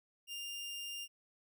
sawtooth tone, 2802 Hz, F7, 5 cents sharp, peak -38 dBFS, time 0.27-1.08 s, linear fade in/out 50 ms, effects none

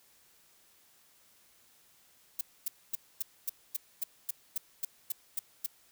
violet noise bursts, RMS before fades -32 dBFS, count 13, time 2.39-5.663 s, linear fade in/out 5 ms, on 21 ms, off 250 ms, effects white hiss -64 dBFS RMS until 5.91 s

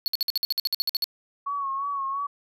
square tone bursts, 4396 Hz, C#8, 15 cents flat, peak -22 dBFS, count 14, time 0.06-1.042 s, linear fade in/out 0 ms, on 20 ms, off 54 ms
sine tone with vibrato, 1108.7 Hz, C#6, in tune, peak -26 dBFS, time 1.46-2.27 s, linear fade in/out 10 ms, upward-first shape sine, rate 2.9 Hz, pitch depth 48 cents each way
effects none

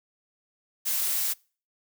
blue noise, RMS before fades -27 dBFS, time 0.85-1.34 s, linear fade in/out 20 ms, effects noise-tail reverb RT60 0.4 s tail -26 dB re dry

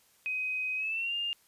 sine tone with pitch glide, 2517 to 2809 Hz, D#7 to F7, +19 to +9 cents, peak -30 dBFS, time 0.26-1.33 s, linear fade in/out 0 ms, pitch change +190 cents, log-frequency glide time 0.76-1.14 s, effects white hiss -65 dBFS RMS until 1.47 s + resampled to 32000 Hz

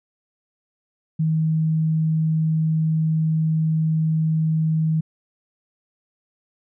sine tone, 158.7 Hz, D#3, 35 cents sharp, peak -17 dBFS, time 1.19-5.01 s, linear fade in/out 10 ms, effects none

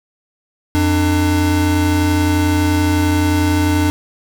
square tone pair together, 89.06 / 298.7 Hz, F2 / D4, +34 / +29 cents, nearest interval octave + major sixth, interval 2095 cents, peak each -16 dBFS, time 0.75-3.9 s, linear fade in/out 0 ms, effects none

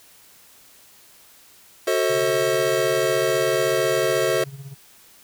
square chord, F# diminished seventh, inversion none, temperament just, 370 / 444 / 532.8 / 639.4 Hz, F#4 / A4 / C5 / Eb5, 0 / +16 / +31 / +47 cents, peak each -25 dBFS, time 1.87-4.44 s, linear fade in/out 5 ms
triangle tone with tremolo, 137.4 Hz, C#3, 15 cents flat, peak -30 dBFS, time 2.09-4.75 s, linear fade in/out 20 ms, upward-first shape sine, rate 16 Hz, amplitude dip 70%
effects white hiss -51 dBFS RMS until 5.23 s

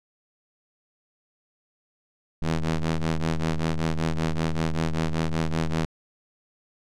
sawtooth ring-modulated tone, 81.3 Hz, E2, 23 cents flat, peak -16 dBFS, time 2.42-5.85 s, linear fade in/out 0 ms, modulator 78.7 Hz, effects low-pass 7000 Hz 12 dB/octave

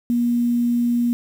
sine tone with quantisation, 239 Hz, A#3, 43 cents sharp, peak -16 dBFS, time 0.1-1.13 s, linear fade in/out 0 ms, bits 7, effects none

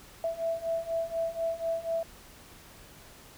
sine beating tone pair, 659.3 / 663.4 Hz, E5 / E5, 0 / +11 cents, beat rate 4.1 Hz, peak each -33 / -31 dBFS, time 0.24-2.03 s, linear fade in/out 2 ms, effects pink hiss -52 dBFS RMS until 3.37 s

